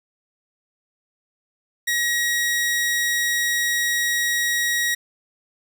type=tone; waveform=sawtooth; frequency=1900 Hz; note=A#6; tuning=33 cents sharp; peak=-16 dBFS; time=1.87-4.95 s; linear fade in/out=10 ms; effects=none